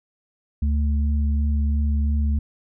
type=tone pair together; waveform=sine; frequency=72.36 / 220 Hz; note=D2 / A3; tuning=-25 / 0 cents; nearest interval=octave + perfect fifth; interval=1925 cents; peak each=-18 / -29 dBFS; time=0.62-2.39 s; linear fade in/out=5 ms; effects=none